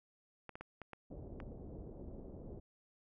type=clicks; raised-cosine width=0.5 ms; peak=-32 dBFS; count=6; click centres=0.493 / 0.555 / 0.61 / 0.817 / 0.933 / 1.402 s
type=low-pass noise; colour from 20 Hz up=pink; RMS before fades=-49 dBFS; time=1.1-2.6 s; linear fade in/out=10 ms; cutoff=560 Hz; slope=24 dB/octave
effects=none